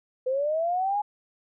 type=linear sweep; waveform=sine; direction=up; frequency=502 to 841 Hz; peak=-23 dBFS; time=0.26-1.02 s; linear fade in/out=10 ms; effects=none